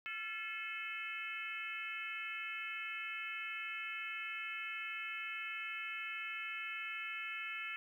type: harmonic tone with a mistuned harmonic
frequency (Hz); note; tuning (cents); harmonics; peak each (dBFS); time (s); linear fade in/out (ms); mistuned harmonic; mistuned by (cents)
433.6; A4; -25; 3 / 4 / 5 / 6 / 7; -48 / -48 / -45 / -44 / -52; 0.06-7.76; 0; 3; +78
effects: 12-bit